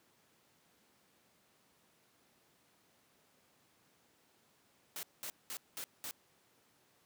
white noise bursts, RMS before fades -43 dBFS, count 5, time 4.96-6.11 s, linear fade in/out 0 ms, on 70 ms, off 200 ms, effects pink hiss -70 dBFS RMS until 7.05 s + high-pass 150 Hz 12 dB/octave

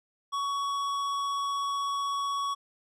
sine tone with tanh clipping, 1121 Hz, C#6, 19 cents sharp, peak -30 dBFS, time 0.32-2.55 s, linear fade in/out 20 ms, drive 14 dB, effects none

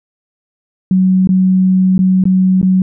sine tone with dropouts, 186.7 Hz, F#3, 16 cents sharp, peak -7 dBFS, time 0.91-2.82 s, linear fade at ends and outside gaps 2 ms, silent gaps 1.273-1.29 / 1.98-1.99 / 2.239-2.254 / 2.615-2.628 s, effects none

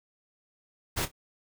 pink noise with echo, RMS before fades -29 dBFS, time 0.96-1.06 s, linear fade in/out 20 ms, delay 28 ms, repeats 2, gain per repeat -13 dB, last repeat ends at 1.116 s, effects none

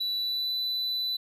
triangle tone with pitch glide, 3951 to 3988 Hz, B7 to B7, 0 to +16 cents, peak -26 dBFS, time 0-1.17 s, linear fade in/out 10 ms, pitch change +16 cents, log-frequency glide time 0.16-0.53 s, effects none

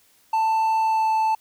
triangle tone with pitch glide, 886 to 879.9 Hz, A5 to A5, +12 to 0 cents, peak -16 dBFS, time 0.33-1.35 s, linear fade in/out 5 ms, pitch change -12 cents, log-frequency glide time 0.8-1.11 s, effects white hiss -59 dBFS RMS until 1.4 s

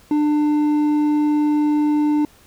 sine tone with hard clipping, 298.4 Hz, D4, 28 cents sharp, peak -16 dBFS, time 0.11-2.25 s, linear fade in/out 2 ms, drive 5 dB, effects pink hiss -51 dBFS RMS until 2.46 s

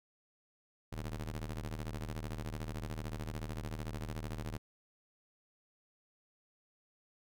sawtooth ring-modulated tone, 77.5 Hz, D#2, 6 cents flat, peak -32 dBFS, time 0.92-4.58 s, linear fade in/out 10 ms, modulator 32 Hz, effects none

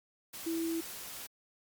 sine tone in noise, 329.6 Hz, E4, in tune, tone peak -31 dBFS, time 0.46-0.81 s, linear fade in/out 10 ms, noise white, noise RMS -44 dBFS, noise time 0.33-1.27 s, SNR +10 dB, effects MP3 96 kbps

